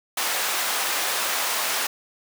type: high-pass noise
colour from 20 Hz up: pink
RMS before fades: -25 dBFS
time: 0.17-1.87 s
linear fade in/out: 5 ms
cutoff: 790 Hz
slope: 12 dB/octave
effects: none